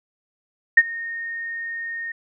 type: tone with ADSR envelope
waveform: sine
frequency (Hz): 1845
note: A#6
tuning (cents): -18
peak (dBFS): -5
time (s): 0.77-2.12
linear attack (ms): 7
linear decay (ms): 43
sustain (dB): -22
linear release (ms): 5
effects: none